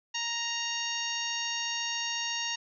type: harmonic tone with a mistuned harmonic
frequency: 934 Hz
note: A#5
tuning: 3 cents sharp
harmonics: 1 / 2 / 3 / 4 / 5 / 6 / 7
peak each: -40 / -38 / -35 / -39 / -41 / -37 / -41 dBFS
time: 0.14-2.56 s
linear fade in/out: 10 ms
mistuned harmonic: 5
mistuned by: -61 cents
effects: none